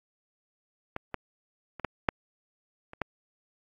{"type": "clicks", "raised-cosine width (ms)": 0.5, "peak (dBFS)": [-18, -16, -25, -13, -7, -28, -14], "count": 7, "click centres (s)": [0.964, 1.143, 1.797, 1.847, 2.088, 2.934, 3.017], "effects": ["AAC 64 kbps"]}